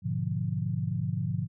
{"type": "chord", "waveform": "sine", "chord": "G# diminished seventh", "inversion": "none", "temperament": "equal", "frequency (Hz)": [103.83, 123.47, 146.83, 174.61], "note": ["G#2", "B2", "D3", "F3"], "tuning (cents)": [0, 0, 0, 0], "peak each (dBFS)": -33, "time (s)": [0.02, 1.48], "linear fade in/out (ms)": 50, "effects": []}